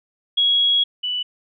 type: tone pair in turn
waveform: sine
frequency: 3322 / 2968 Hz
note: G#7 / F#7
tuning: 0 / +5 cents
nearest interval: major second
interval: 195 cents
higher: first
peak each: -14 / -21 dBFS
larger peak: first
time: 0.37-0.84 / 1.03-1.23 s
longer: first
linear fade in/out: 10 ms
effects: none